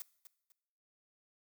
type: noise with echo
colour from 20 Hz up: blue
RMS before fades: -43 dBFS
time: 0-0.02 s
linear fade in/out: 0 ms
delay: 250 ms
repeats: 2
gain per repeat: -11 dB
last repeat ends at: 0.52 s
effects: noise-tail reverb RT60 0.8 s tail -18 dB re dry